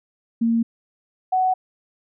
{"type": "tone pair in turn", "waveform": "sine", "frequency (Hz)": [230, 745.5], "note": ["A#3", "F#5"], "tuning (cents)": [-23, 13], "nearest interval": "octave + minor sixth", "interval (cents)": 2036, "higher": "second", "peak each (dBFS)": [-16, -16], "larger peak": "neither", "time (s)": [[0.41, 0.63], [1.32, 1.54]], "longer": "neither", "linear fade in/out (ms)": 10, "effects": []}